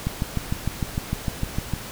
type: click train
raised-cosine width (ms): 5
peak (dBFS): -11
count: 12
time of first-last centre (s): 0.07-1.737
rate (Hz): 6.6
effects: pink hiss -36 dBFS RMS until 1.91 s